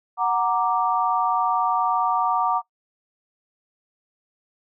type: chord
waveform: sine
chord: Gb augmented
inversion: none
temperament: equal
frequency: 740 / 932.3 / 1174.7 Hz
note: Gb5 / Bb5 / D6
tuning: 0 / 0 / 0 cents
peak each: -23 dBFS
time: 0.17-2.62 s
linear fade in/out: 50 ms
effects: noise-tail reverb RT60 0.1 s tail -19 dB re dry